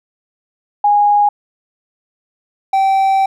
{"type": "tone pair in turn", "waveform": ["sine", "triangle"], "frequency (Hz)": [824, 775.1], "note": ["G#5", "G5"], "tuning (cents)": [-14, -20], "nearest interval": "minor second", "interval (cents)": 106, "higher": "first", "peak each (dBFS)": [-8, -8], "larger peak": "neither", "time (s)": [[0.84, 1.29], [2.73, 3.26]], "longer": "second", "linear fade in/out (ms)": 5, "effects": []}